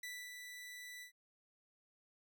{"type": "tone with ADSR envelope", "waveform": "sawtooth", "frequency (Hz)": 1975.5, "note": "B6", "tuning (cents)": 0, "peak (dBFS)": -40, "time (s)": [0.03, 1.12], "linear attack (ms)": 4, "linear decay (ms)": 270, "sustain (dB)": -5, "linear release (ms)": 100, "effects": []}